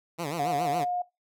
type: tone with vibrato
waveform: 10% pulse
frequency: 155.56 Hz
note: D#3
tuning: in tune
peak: -22 dBFS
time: 0.18-0.85 s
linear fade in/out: 20 ms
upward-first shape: sine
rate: 7.2 Hz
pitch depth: 190 cents each way
type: tone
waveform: sine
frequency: 715 Hz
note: F5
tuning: 41 cents sharp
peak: -27 dBFS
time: 0.39-1.02 s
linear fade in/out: 5 ms
effects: noise-tail reverb RT60 0.2 s tail -19 dB re dry